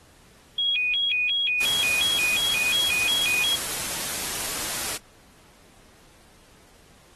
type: tone with vibrato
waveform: sine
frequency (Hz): 2861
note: F7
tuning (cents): +41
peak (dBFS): -21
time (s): 0.58-3.56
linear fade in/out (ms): 5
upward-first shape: square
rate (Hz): 2.8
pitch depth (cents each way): 250
type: noise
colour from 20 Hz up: white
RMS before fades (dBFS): -29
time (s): 1.6-4.98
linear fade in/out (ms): 20
effects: pink hiss -55 dBFS RMS until 7.15 s + AAC 32 kbps